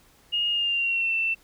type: tone with pitch glide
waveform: sine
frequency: 2854 to 2678 Hz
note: F7 to E7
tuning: +37 to +27 cents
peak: -22 dBFS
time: 0.32-1.35 s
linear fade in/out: 20 ms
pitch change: -110 cents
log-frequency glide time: 0.5-1.15 s
effects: pink hiss -58 dBFS RMS until 1.43 s